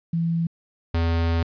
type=tone pair in turn; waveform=sine / square; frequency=166.8 / 83.4 Hz; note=E3 / E2; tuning=+21 / +21 cents; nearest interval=octave; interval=1200 cents; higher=first; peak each=-20 dBFS; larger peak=neither; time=0.13-0.47 / 0.94-1.43 s; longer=second; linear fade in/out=5 ms; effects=resampled to 11025 Hz + 10-bit